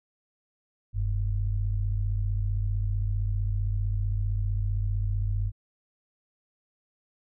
sine tone pair together, 44.54 / 100 Hz, F1 / G2, +35 / +35 cents, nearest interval octave + major second, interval 1400 cents, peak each -27 dBFS, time 0.93-5.52 s, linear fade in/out 50 ms, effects none

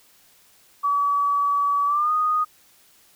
sine tone with pitch glide, 1142 to 1238.2 Hz, D6 to D#6, -49 to -9 cents, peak -18 dBFS, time 0.83-2.45 s, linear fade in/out 20 ms, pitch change +140 cents, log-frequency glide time 1.86-2.12 s, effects white hiss -56 dBFS RMS until 3.15 s

